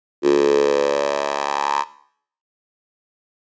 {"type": "tone with high-pass filter sweep", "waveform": "10% pulse", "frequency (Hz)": 71.2, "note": "C#2", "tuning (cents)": 47, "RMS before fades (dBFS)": -18, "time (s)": [0.22, 1.85], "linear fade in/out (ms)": 50, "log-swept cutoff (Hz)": [350, 940], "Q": 5.8, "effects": ["noise-tail reverb RT60 0.6 s tail -17 dB re dry", "resampled to 16000 Hz"]}